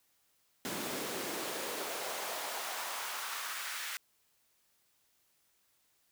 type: noise with high-pass filter sweep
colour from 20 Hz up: pink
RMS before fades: -39 dBFS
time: 0.65-3.97 s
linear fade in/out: 0 ms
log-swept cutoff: 230 to 1700 Hz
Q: 1.5
effects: white hiss -73 dBFS RMS until 6.11 s